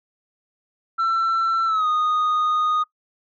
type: tone with pitch glide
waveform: sine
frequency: 1342 to 1237.7 Hz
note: E6 to D#6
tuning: +31 to -9 cents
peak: -15 dBFS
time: 0.98-2.84 s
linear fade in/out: 20 ms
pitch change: -140 cents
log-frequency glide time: 1.66-1.87 s
effects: noise-tail reverb RT60 0.1 s tail -18 dB re dry + tanh soft clip ceiling -17 dBFS